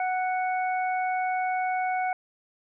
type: harmonic tone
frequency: 740 Hz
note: F#5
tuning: in tune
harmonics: 1 / 2 / 3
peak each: -25 / -35 / -35 dBFS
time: 0-2.13 s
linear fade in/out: 2 ms
effects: none